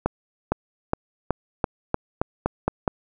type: accelerating click train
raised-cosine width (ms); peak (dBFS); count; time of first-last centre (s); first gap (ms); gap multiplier
1; -6; 10; 0.06-2.878; 460; 0.9
effects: none